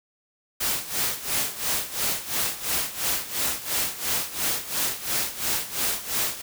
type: noise with tremolo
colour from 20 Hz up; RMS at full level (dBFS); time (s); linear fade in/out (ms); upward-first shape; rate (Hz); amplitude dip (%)
white; -24; 0.6-6.42; 10; sine; 2.9; 80
effects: none